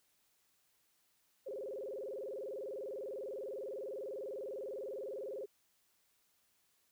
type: tone with vibrato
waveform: sine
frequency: 466.2 Hz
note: A#4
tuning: in tune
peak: -40 dBFS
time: 1.46-5.46 s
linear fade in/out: 10 ms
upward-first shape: square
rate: 20 Hz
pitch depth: 230 cents each way
effects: white hiss -75 dBFS RMS until 6.91 s

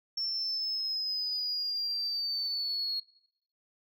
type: linear sweep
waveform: sine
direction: down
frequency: 5420 to 4300 Hz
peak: -29 dBFS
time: 0.17-3 s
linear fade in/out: 5 ms
effects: noise-tail reverb RT60 0.7 s tail -22 dB re dry + tanh soft clip ceiling -26 dBFS

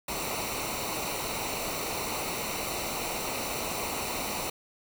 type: noise with comb filter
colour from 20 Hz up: pink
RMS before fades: -33 dBFS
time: 0.08-4.5 s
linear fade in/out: 5 ms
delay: 0.6 ms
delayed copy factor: -0.7
effects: none

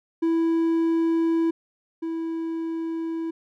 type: tone pair in turn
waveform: triangle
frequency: 329.6 / 327.9 Hz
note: E4 / E4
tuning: 0 / -9 cents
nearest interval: unison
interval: 9 cents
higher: first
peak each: -17 / -24 dBFS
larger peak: first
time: 0.22-1.51 / 2.02-3.31 s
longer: neither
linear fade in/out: 10 ms
effects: none

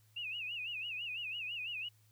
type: tone with vibrato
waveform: sine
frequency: 2682 Hz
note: E7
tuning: 29 cents sharp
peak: -38 dBFS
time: 0.16-1.89 s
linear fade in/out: 10 ms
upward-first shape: sine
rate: 6 Hz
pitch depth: 150 cents each way
effects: added 107 Hz sine -65 dBFS peak until 2.11 s + white hiss -72 dBFS RMS until 2.11 s

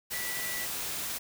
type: tone in noise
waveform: sine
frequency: 1963 Hz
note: B6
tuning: 11 cents flat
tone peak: -37 dBFS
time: 0.12-0.66 s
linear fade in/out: 20 ms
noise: white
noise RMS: -35 dBFS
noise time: 0.1-1.19 s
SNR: -5 dB
effects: none

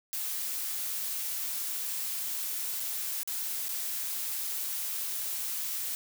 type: noise with dropouts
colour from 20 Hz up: blue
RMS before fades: -34 dBFS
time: 0.13-5.95 s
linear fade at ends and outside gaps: 0 ms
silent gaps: 2.798-2.802 / 3.232-3.275 / 3.684-3.691 s
effects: none

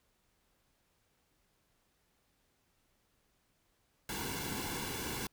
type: noise with comb filter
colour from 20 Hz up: pink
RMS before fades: -39 dBFS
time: 4.09-5.27 s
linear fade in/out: 2 ms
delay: 1.6 ms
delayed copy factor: -0.7
effects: pink hiss -75 dBFS RMS until 5.32 s

